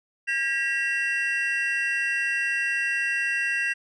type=tone cluster; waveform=triangle; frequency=1616 / 1928 / 2724 Hz; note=G#6 / B6 / F7; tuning=-48 / -42 / -44 cents; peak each=-26 dBFS; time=0.27-3.74 s; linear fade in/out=20 ms; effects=resampled to 24000 Hz